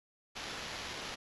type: noise with sample-and-hold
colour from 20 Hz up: white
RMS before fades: -42 dBFS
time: 0.35-1.16 s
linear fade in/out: 20 ms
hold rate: 8820 Hz
effects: resampled to 24000 Hz